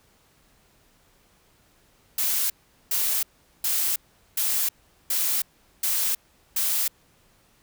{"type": "noise bursts", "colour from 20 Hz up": "blue", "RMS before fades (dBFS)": -24, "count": 7, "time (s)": [2.18, 6.88], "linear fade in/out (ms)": 5, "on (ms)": 320, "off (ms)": 410, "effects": ["pink hiss -61 dBFS RMS until 7.62 s"]}